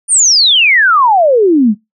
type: exponential sweep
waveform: sine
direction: down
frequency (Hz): 9500 to 195.6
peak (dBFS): -5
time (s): 0.08-1.75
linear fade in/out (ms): 50
effects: noise-tail reverb RT60 0.2 s tail -26 dB re dry